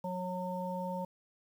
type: harmonic tone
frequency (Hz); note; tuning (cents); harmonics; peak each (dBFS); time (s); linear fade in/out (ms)
182.2; F#3; -26; 1 / 3 / 5; -38 / -39 / -39; 0.04-1.05; 5
effects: 10-bit